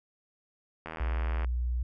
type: click train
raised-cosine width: 0.5 ms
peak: -23 dBFS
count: 48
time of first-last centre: 0.86-1.446 s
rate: 80.2 Hz
type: tone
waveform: sine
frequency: 60.8 Hz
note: B1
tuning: 26 cents flat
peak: -27 dBFS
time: 1-1.83 s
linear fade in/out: 5 ms
effects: none